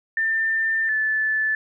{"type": "tone pair in turn", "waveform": "sine", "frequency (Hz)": [1792, 1745], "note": ["A6", "A6"], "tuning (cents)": [31, -15], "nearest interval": "unison", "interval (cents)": 46, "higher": "first", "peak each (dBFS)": -19, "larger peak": "neither", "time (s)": [[0.17, 0.89], [0.89, 1.55]], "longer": "first", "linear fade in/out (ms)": 2, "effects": []}